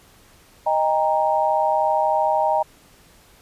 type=chord; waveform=sine; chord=Eb major; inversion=none; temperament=equal with one note detuned; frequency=622.3 / 799.5 / 932.3 Hz; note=Eb5 / G5 / Bb5; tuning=0 / +34 / 0 cents; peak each=-21 dBFS; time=0.66-2.63 s; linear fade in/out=10 ms; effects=pink hiss -52 dBFS RMS until 3.41 s + resampled to 32000 Hz